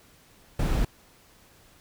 brown noise, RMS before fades -24 dBFS, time 0.59-0.85 s, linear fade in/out 5 ms, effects pink hiss -57 dBFS RMS until 1.8 s

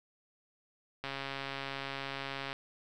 click train, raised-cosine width 0.3 ms, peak -22 dBFS, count 205, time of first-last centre 1.04-2.529 s, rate 137 Hz, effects none

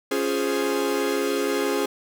45% pulse chord, Db major seventh, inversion none, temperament equal, 277.2 / 349.2 / 415.3 / 523.3 Hz, Db4 / F4 / Ab4 / C5, 0 / 0 / 0 / 0 cents, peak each -28 / -29 / -25 / -30 dBFS, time 0.11-1.86 s, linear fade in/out 5 ms, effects none

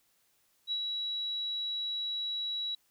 sine tone with ADSR envelope, 3900 Hz, B7, 23 cents flat, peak -29 dBFS, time 0.67-2.75 s, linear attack 47 ms, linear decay 66 ms, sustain -3 dB, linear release 4 ms, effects white hiss -71 dBFS RMS until 2.9 s

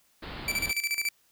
pink low-pass noise, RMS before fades -39 dBFS, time 0.22-0.72 s, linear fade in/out 10 ms, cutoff 4700 Hz, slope 96 dB/octave
sawtooth tone with tremolo, 2325 Hz, D7, 18 cents flat, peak -22 dBFS, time 0.48-1.09 s, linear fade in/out 2 ms, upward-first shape square, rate 14 Hz, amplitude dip 75%
effects white hiss -66 dBFS RMS until 1.31 s

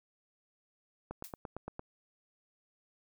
click train, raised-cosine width 1 ms, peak -26 dBFS, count 7, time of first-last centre 1.11-1.794 s, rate 8.77 Hz
blue noise with exponential decay, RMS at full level -42 dBFS, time 1.24-1.36 s, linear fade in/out 0 ms, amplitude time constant 25 ms
effects none

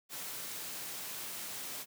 white noise, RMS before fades -42 dBFS, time 0.09-1.86 s, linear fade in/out 50 ms, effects high-pass 100 Hz 12 dB/octave

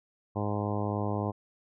harmonic tone, 103.4 Hz, G#2, 7 cents flat, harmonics 1 / 2 / 3 / 4 / 5 / 6 / 7 / 8 / 9 / 10, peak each -32 / -35 / -37 / -38 / -39 / -40 / -40 / -41 / -42 / -42 dBFS, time 0.35-1.32 s, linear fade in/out 20 ms, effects none

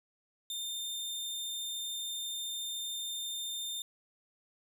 sawtooth tone, 3613 Hz, A7, 45 cents sharp, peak -33 dBFS, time 0.5-3.82 s, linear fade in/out 2 ms, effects none

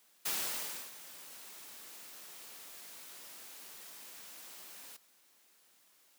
white noise with ADSR envelope, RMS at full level -34 dBFS, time 0.25-4.97 s, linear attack 10 ms, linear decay 650 ms, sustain -17 dB, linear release 9 ms, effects white hiss -67 dBFS RMS until 6.18 s + high-pass 200 Hz 12 dB/octave

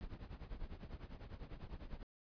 brown noise with tremolo, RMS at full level -45 dBFS, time 0.01-2.03 s, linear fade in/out 0 ms, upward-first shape triangle, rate 10 Hz, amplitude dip 90%, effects resampled to 11025 Hz

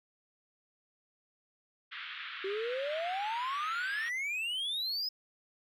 pink band-pass noise, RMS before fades -43 dBFS, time 1.91-4.1 s, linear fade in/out 20 ms, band 1300 to 3700 Hz, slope 48 dB/octave
triangle exponential sweep, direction up, 378.2 to 5140 Hz, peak -31 dBFS, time 2.44-5.09 s, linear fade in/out 5 ms
effects none

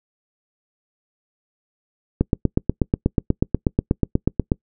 click train, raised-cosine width 3 ms, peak -3 dBFS, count 20, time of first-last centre 2.21-4.519 s, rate 8.23 Hz, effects noise-tail reverb RT60 0.1 s tail -26 dB re dry

